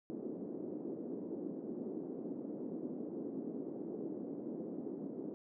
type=band-pass noise; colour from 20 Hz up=white; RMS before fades=-43 dBFS; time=0.1-5.34 s; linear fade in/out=0 ms; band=220 to 370 Hz; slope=24 dB/octave; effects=none